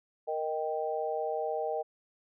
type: chord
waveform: sine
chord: Eb major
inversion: second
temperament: equal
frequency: 466.2 / 622.3 / 784 Hz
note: Bb4 / Eb5 / G5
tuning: 0 / 0 / 0 cents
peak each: -34 / -34 / -35 dBFS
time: 0.27-1.83 s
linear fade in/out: 20 ms
effects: none